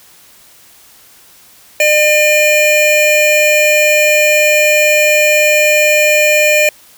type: tone pair together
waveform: square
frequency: 603 / 2412 Hz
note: D5 / D7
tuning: +46 / +46 cents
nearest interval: 2 octaves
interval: 2400 cents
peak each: -11 dBFS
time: 1.8-6.69 s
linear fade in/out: 2 ms
effects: white hiss -43 dBFS RMS until 6.97 s